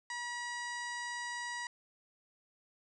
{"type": "harmonic tone", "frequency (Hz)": 963, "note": "B5", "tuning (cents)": -44, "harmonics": [1, 2, 3, 4, 5, 6, 7, 8, 9], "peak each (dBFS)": [-43, -40, -54, -52, -50, -53, -56, -54, -55], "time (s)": [0.1, 1.67], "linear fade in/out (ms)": 2, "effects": []}